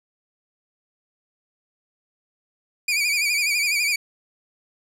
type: tone with vibrato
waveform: sawtooth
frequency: 2359 Hz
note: D7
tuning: 7 cents sharp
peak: -16 dBFS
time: 2.88-3.96 s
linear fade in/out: 5 ms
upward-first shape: sine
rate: 12 Hz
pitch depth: 80 cents each way
effects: low-pass 12000 Hz 12 dB/octave + 9-bit